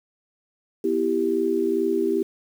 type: chord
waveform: sine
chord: E minor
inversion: second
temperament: equal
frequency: 246.9 / 329.6 / 392 Hz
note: B3 / E4 / G4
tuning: 0 / 0 / 0 cents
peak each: -28 / -24 / -22 dBFS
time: 0.84-2.23 s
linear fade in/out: 5 ms
effects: 8-bit